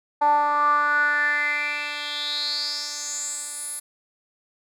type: tone with band-pass filter sweep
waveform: 10% pulse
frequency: 293.7 Hz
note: D4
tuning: in tune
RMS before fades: -24 dBFS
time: 0.21-3.8 s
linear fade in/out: 10 ms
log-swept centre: 830 to 11000 Hz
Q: 6.9
effects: none